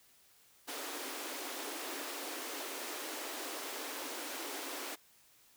pink high-pass noise, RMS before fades -42 dBFS, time 0.67-4.96 s, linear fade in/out 20 ms, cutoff 260 Hz, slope 96 dB/octave, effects white hiss -65 dBFS RMS until 5.56 s

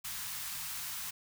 white band-stop noise, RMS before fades -40 dBFS, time 0.04-1.11 s, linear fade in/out 10 ms, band 190 to 870 Hz, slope 24 dB/octave, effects none

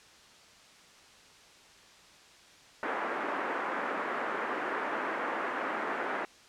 white band-pass noise, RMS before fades -34 dBFS, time 2.83-6.25 s, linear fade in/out 0 ms, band 260 to 1700 Hz, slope 24 dB/octave, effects white hiss -56 dBFS RMS until 6.48 s + low-pass 6000 Hz 12 dB/octave

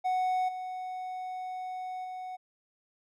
triangle tone with level steps, 740 Hz, F#5, in tune, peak -24 / -33 / -35 dBFS, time 0.04-2.37 s, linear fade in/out 20 ms, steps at 0.48 / 2.04 s, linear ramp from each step 10 ms, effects none

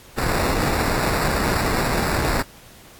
pink noise with sample-and-hold, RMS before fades -21 dBFS, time 0.17-2.43 s, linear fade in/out 20 ms, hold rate 3150 Hz, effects pink hiss -46 dBFS RMS until 2.99 s + AAC 64 kbps

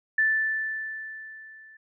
sine tone with level ramp, 1759 Hz, A6, 1 cent flat, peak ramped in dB -18 to -48 dBFS, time 0.18-1.77 s, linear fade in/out 5 ms, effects none

